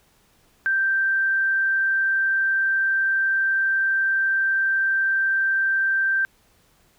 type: tone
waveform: sine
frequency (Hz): 1568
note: G6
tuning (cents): 0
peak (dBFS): -18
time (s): 0.66-6.25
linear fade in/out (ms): 0
effects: pink hiss -60 dBFS RMS until 6.98 s